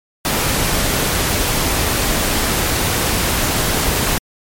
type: noise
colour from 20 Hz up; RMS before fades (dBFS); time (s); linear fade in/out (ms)
pink; -17; 0.25-4.18; 0
effects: MP3 64 kbps